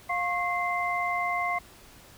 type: tone cluster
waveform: sine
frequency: 705 / 1085 / 2079 Hz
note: F5 / C#6 / C7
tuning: +16 / -37 / -12 cents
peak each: -30 dBFS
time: 0.09-1.59 s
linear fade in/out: 10 ms
effects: pink hiss -52 dBFS RMS until 2.17 s